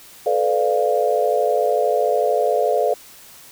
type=chord; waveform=sine; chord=B half-diminished seventh; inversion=third; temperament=equal with one note detuned; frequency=433.9 / 493.9 / 587.3 / 698.5 Hz; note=A4 / B4 / D5 / F5; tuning=-24 / 0 / 0 / 0 cents; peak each=-21 dBFS; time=0.26-2.94 s; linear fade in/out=5 ms; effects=white hiss -44 dBFS RMS until 3.51 s